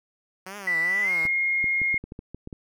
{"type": "tone with vibrato", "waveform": "5% pulse", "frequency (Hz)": 182.5, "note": "F#3", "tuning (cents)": -24, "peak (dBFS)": -25, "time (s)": [0.46, 1.27], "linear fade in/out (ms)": 5, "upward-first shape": "triangle", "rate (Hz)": 2.3, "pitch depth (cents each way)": 240}
{"type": "tone with pitch glide", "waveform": "sine", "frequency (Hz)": [1975.5, 2142], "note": ["B6", "C7"], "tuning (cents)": [0, 40], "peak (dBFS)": -21, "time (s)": [0.67, 1.98], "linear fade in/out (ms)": 5, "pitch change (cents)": 140, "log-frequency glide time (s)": [1.01, 1.11]}
{"type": "clicks", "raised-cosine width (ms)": 3, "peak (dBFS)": -24, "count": 10, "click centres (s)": [1.253, 1.642, 1.817, 1.943, 2.04, 2.121, 2.191, 2.346, 2.474, 2.528]}
{"effects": []}